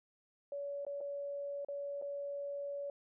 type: tone with dropouts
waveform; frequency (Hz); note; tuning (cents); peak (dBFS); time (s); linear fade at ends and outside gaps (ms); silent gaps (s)
sine; 567; C#5; +39; -38; 0.52-2.9; 2; 0.85-0.866 / 1.006-1.011 / 1.648-1.685 / 2.015-2.022
effects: none